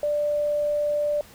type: tone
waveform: sine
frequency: 590 Hz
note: D5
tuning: 8 cents sharp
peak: -21 dBFS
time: 0.03-1.21 s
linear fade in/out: 2 ms
effects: pink hiss -49 dBFS RMS until 1.34 s